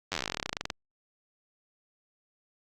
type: slowing click train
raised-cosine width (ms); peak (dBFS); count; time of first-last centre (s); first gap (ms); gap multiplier
0.2; -13; 25; 0.12-0.702; 10; 1.07
effects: Opus 48 kbps